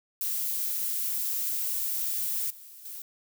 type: noise with level steps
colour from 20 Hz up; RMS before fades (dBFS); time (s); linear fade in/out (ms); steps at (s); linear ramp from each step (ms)
violet; -30 / -48 / -40; 0.21-3.02; 2; 2.5 / 2.85; 5
effects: none